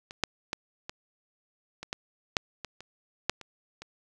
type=clicks; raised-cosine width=0.2 ms; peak=-24 / -7 / -13 / -19 / -22 / -15 / -6 / -19 / -27 / -7 / -26 / -25 dBFS; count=12; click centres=0.109 / 0.237 / 0.531 / 0.895 / 1.83 / 1.929 / 2.368 / 2.647 / 2.806 / 3.296 / 3.413 / 3.82 s; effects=none